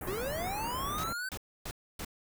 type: band-stop noise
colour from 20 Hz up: pink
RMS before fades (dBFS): -39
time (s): 0.01-1.13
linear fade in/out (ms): 2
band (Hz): 1900 to 10000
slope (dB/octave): 24
type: linear sweep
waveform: square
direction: up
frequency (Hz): 345.7 to 1546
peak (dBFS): -35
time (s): 0.07-1.29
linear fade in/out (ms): 5
type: noise bursts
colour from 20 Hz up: pink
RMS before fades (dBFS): -39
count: 4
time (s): 0.98-2.048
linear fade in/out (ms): 2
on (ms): 57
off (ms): 280
effects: none